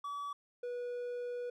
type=tone pair in turn; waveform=triangle; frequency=1144 / 487.4 Hz; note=D6 / B4; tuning=-46 / -23 cents; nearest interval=octave + minor third; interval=1477 cents; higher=first; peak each=-36 / -35 dBFS; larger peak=second; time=0.04-0.33 / 0.63-1.5 s; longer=second; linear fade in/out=5 ms; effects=none